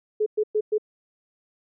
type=tone bursts; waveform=sine; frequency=426.6 Hz; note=G#4; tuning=46 cents sharp; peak=-19 dBFS; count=4; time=0.2-0.782 s; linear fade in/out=10 ms; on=63 ms; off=110 ms; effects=none